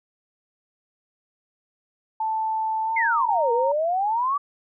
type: tone with pitch glide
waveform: sine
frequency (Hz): 880 to 925.9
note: A5 to A#5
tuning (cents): 0 to -12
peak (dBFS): -22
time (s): 2.2-3.72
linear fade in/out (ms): 5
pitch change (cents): +88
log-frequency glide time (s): 2.83-3.08
type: exponential two-way sweep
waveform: sine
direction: down then up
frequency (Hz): 2200 to 462 to 1170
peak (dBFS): -20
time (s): 2.96-4.38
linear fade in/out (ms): 10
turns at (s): 3.52
effects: none